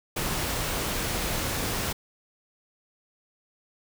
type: noise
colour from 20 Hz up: pink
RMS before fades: -29 dBFS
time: 0.16-1.93 s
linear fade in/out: 10 ms
effects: none